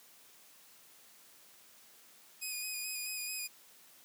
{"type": "tone with vibrato", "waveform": "10% pulse", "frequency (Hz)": 2489, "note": "D#7", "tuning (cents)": 0, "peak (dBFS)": -29, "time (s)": [2.41, 3.48], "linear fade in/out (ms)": 20, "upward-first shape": "square", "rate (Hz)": 4.6, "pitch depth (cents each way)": 21, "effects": ["white hiss -60 dBFS RMS until 4.04 s", "high-pass 150 Hz 12 dB/octave"]}